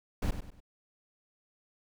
brown noise with echo, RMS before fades -29 dBFS, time 0.22-0.31 s, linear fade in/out 5 ms, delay 98 ms, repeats 3, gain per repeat -9 dB, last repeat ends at 0.604 s, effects none

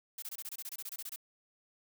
blue noise bursts, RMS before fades -42 dBFS, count 15, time 0.18-1.161 s, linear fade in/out 5 ms, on 43 ms, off 24 ms, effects none

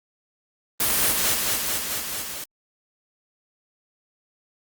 white noise with echo, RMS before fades -21 dBFS, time 0.8-1.12 s, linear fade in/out 2 ms, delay 220 ms, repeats 6, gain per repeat -2 dB, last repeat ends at 2.44 s, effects Opus 24 kbps

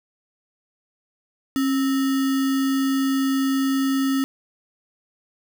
sine tone with sample-and-hold, 269.9 Hz, C#4, 46 cents flat, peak -18 dBFS, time 1.56-4.24 s, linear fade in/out 0 ms, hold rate 1575 Hz, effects none

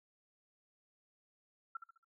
sine tone with echo, 1351 Hz, E6, 42 cents sharp, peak -38 dBFS, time 1.75-1.77 s, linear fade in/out 5 ms, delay 69 ms, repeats 4, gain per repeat -8 dB, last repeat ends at 2.046 s, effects noise-tail reverb RT60 0.2 s tail -25 dB re dry

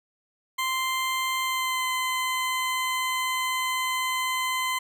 20% pulse tone with pitch glide, 1043 to 1028 Hz, C6 to C6, -6 to -31 cents, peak -20 dBFS, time 0.58-4.79 s, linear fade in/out 10 ms, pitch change -25 cents, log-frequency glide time 1.42-1.86 s, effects none

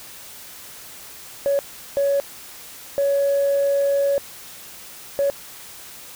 sine tone bursts at uneven times, 560 Hz, C#5, 18 cents sharp, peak -15 dBFS, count 4, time 1.46-1.59 / 1.97-2.2 / 2.98-4.18 / 5.19-5.3 s, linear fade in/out 0 ms, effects tanh soft clip ceiling -13 dBFS + white hiss -40 dBFS RMS until 6.15 s

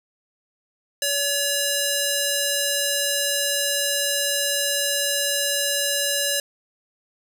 square tone with band-pass filter, 568 Hz, C#5, 42 cents sharp, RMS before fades -23 dBFS, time 1.02-6.4 s, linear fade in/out 2 ms, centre 8700 Hz, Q 0.52, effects 8-bit

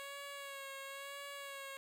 10% pulse tone with vibrato, 554.4 Hz, C#5, in tune, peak -37 dBFS, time 0-1.77 s, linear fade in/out 0 ms, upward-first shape sine, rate 0.99 Hz, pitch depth 31 cents each way, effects none

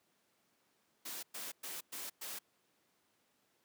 white noise bursts, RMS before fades -44 dBFS, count 5, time 1.05-2.39 s, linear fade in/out 10 ms, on 180 ms, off 110 ms, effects pink hiss -75 dBFS RMS until 3.64 s + high-pass 200 Hz 12 dB/octave

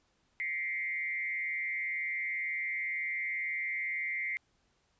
sine tone with frequency modulation, 2093 Hz, C7, in tune, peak -32 dBFS, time 0.4-4.37 s, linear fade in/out 0 ms, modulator 156 Hz, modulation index 0.76, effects pink hiss -73 dBFS RMS until 4.99 s + resampled to 16000 Hz

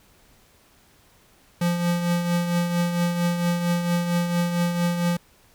square tone with tremolo, 173.6 Hz, F3, 10 cents flat, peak -19 dBFS, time 1.61-5.17 s, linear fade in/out 5 ms, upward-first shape triangle, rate 4.4 Hz, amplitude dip 55%, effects pink hiss -57 dBFS RMS until 5.54 s

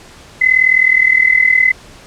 sine tone with amplitude modulation, 2035 Hz, C7, 49 cents flat, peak -4 dBFS, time 0.41-1.72 s, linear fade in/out 10 ms, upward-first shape sine, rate 39.4 Hz, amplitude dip 80%, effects pink hiss -39 dBFS RMS until 2.06 s + low-pass 8000 Hz 12 dB/octave

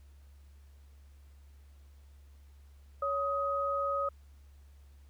sine tone pair together, 560 / 1257.2 Hz, C#5 / D#6, +18 / +18 cents, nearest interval octave + major second, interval 1400 cents, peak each -33 / -31 dBFS, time 3.02-4.09 s, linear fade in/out 5 ms, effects added 70 Hz sine -53 dBFS peak until 5.09 s + pink hiss -70 dBFS RMS until 5.09 s

